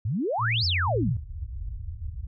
sine exponential two-way sweep, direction up then down, 91 to 5470 to 91 Hz, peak -24 dBFS, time 0.05-1.17 s, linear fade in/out 5 ms, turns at 0.65 s
sine tone with vibrato, 100.6 Hz, G2, 45 cents sharp, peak -25 dBFS, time 0.38-1.15 s, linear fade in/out 50 ms, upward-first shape square, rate 2 Hz, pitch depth 220 cents each way
white low-pass noise, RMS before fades -35 dBFS, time 0.94-2.27 s, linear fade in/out 5 ms, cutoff 100 Hz, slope 48 dB/octave
effects none

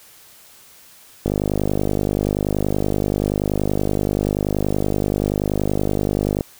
click train, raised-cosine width 2 ms, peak -6 dBFS, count 261, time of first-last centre 1.26-6.409 s, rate 50.5 Hz, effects white hiss -47 dBFS RMS until 6.59 s

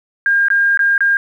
sine tone with dropouts, 1610 Hz, G6, 46 cents sharp, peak -10 dBFS, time 0.26-1.17 s, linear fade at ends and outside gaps 1 ms, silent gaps 0.484-0.502 / 0.774-0.792 / 0.979-1.006 s, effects 8-bit

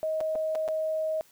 sine tone with dropouts, 630 Hz, D#5, 21 cents sharp, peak -26 dBFS, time 0.03-1.21 s, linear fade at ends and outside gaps 0 ms, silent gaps 0.205-0.21 / 0.353-0.357 / 0.551-0.555 / 0.679-0.686 s, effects white hiss -60 dBFS RMS until 1.31 s

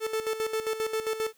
45% pulse tone with tremolo, 440 Hz, A4, in tune, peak -26 dBFS, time 0-1.33 s, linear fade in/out 50 ms, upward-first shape square, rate 7.5 Hz, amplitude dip 65%, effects white hiss -64 dBFS RMS until 1.37 s

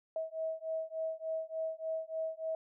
sine beating tone pair, 641 / 644.4 Hz, E5 / E5, -49 / -39 cents, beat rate 3.4 Hz, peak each -38 / -38 dBFS, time 0.16-2.55 s, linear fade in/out 2 ms, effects none

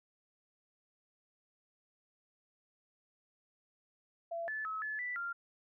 sine tone with pitch steps, 674 / 1738 / 1289 / 1724 / 1975 / 1391 Hz, E5 / A6 / E6 / A6 / B6 / F6, +38 / -22 / -39 / -36 / 0 / -7 cents, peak -36 dBFS, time 4.31-5.33 s, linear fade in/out 10 ms, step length 170 ms, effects none

